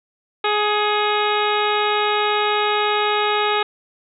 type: harmonic tone with a mistuned harmonic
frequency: 418.2 Hz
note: G#4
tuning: 12 cents sharp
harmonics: 1 / 2 / 3 / 4 / 5 / 6 / 7 / 8 / 9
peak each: -22 / -22 / -23 / -28 / -29 / -28 / -31 / -31 / -28 dBFS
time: 0.44-3.63 s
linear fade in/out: 5 ms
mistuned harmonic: 5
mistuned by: +45 cents
effects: none